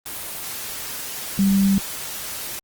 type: tone in noise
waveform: sine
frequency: 196 Hz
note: G3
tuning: in tune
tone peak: -14 dBFS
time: 1.39-1.78 s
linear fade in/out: 0 ms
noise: white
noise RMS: -31 dBFS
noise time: 0.06-2.59 s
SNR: +14 dB
effects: Opus 24 kbps